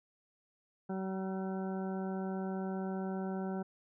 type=harmonic tone with a mistuned harmonic; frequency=190 Hz; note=F#3; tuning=46 cents sharp; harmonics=1 / 2 / 3 / 4 / 5 / 7 / 8; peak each=-36 / -41 / -47 / -45 / -52 / -53 / -55 dBFS; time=0.89-3.63 s; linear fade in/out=10 ms; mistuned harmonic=7; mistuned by=+21 cents; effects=none